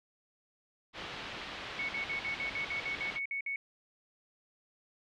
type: low-pass noise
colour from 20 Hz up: white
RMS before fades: -43 dBFS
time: 0.93-3.2 s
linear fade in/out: 50 ms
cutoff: 3600 Hz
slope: 24 dB/octave
type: tone bursts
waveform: sine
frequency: 2217 Hz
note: C#7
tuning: in tune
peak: -33 dBFS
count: 12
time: 1.79-3.56 s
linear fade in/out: 2 ms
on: 98 ms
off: 54 ms
effects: none